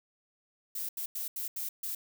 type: noise bursts at uneven times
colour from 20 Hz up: violet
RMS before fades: -36 dBFS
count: 6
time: 0.75-0.89 / 0.97-1.06 / 1.15-1.28 / 1.36-1.48 / 1.56-1.69 / 1.83-1.95 s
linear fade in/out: 5 ms
effects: none